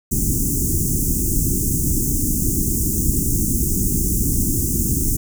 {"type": "band-stop noise", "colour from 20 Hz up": "pink", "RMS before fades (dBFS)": -19, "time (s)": [0.11, 5.17], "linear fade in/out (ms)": 10, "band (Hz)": [350, 6400], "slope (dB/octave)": 48, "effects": []}